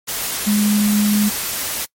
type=tone in noise; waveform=sine; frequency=208.2 Hz; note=G#3; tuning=5 cents sharp; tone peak=-13 dBFS; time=0.46-1.3 s; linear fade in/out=20 ms; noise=white; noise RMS=-23 dBFS; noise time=0.07-1.86 s; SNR=+7 dB; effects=noise-tail reverb RT60 0.1 s tail -24 dB re dry + MP3 64 kbps

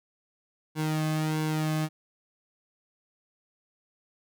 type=tone with flanger; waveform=sawtooth; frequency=155.56 Hz; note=D#3; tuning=in tune; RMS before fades=-28 dBFS; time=0.75-1.89 s; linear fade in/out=50 ms; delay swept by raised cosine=1.6 to 2.14 ms; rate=1.5 Hz; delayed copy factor=-0.65; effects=none

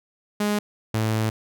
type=tone pair in turn; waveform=sawtooth; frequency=207.7 / 110.03 Hz; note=G#3 / A2; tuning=0 / 0 cents; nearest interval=major seventh; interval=1100 cents; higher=first; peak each=-17 dBFS; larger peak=neither; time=0.4-0.59 / 0.94-1.3 s; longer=second; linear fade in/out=5 ms; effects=none

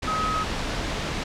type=tone in noise; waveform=sine; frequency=1271 Hz; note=D#6; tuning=36 cents sharp; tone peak=-24 dBFS; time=0.07-0.44 s; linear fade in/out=10 ms; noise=pink; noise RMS=-28 dBFS; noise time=0.02-1.24 s; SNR=+1 dB; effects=low-pass 5000 Hz 12 dB/octave

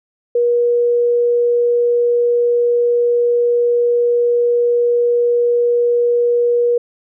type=tone; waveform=sine; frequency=479.1 Hz; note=A#4; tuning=47 cents sharp; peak=-11 dBFS; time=0.35-6.78 s; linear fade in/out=5 ms; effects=none

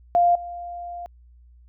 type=tone with level steps; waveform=sine; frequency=698.5 Hz; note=F5; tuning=in tune; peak=-14 / -31 dBFS; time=0.15-1.06 s; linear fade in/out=0 ms; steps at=0.35 s; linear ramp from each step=5 ms; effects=added 60 Hz sine -48 dBFS peak until 1.68 s

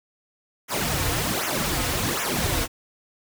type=noise with flanger; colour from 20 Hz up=pink; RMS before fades=-25 dBFS; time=0.68-2.68 s; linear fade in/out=50 ms; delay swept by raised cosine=0.22 to 5.22 ms; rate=1.3 Hz; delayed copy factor=-1; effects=none

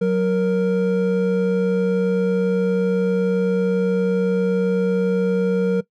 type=tone pair together; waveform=triangle; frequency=185 / 467.3 Hz; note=F#3 / A#4; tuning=0 / +4 cents; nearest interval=octave + major third; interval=1604 cents; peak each=-17 / -16 dBFS; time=0.01-5.81 s; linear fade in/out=10 ms; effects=noise-tail reverb RT60 0.1 s tail -19 dB re dry

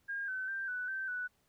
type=tone with pitch steps; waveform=sine; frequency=1618 / 1523 / 1576 / 1489 / 1553 / 1483 Hz; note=G#6 / F#6 / G6 / F#6 / G6 / F#6; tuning=-46 / +50 / +9 / +11 / -17 / +4 cents; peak=-35 dBFS; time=0.08-1.28 s; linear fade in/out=20 ms; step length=200 ms; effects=pink hiss -74 dBFS RMS until 1.48 s

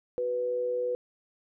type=tone pair together; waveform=sine; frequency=371.1 / 494.1 Hz; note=F#4 / B4; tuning=+5 / +1 cents; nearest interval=perfect fourth; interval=496 cents; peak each=-38 / -27 dBFS; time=0.18-0.95 s; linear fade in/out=0 ms; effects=none

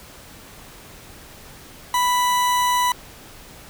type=tone; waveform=40% pulse; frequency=987.8 Hz; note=B5; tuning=in tune; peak=-16 dBFS; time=1.94-2.92 s; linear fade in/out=2 ms; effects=pink hiss -43 dBFS RMS until 3.69 s

